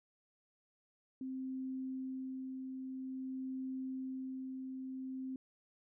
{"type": "tone with tremolo", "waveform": "sine", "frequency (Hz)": 261.6, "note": "C4", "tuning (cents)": 0, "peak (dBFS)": -38, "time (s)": [1.21, 5.36], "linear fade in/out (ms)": 2, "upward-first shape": "sine", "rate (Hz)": 0.5, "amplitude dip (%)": 30, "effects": []}